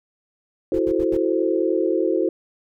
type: chord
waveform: sine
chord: F# half-diminished seventh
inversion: third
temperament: equal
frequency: 329.6 / 370 / 440 / 523.3 Hz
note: E4 / F#4 / A4 / C5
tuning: 0 / 0 / 0 / 0 cents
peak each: -22 / -22 / -25 / -25 dBFS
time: 0.72-2.29 s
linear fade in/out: 2 ms
type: noise bursts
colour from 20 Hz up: brown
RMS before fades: -34 dBFS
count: 4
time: 0.74-1.169 s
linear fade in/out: 2 ms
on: 48 ms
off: 79 ms
effects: none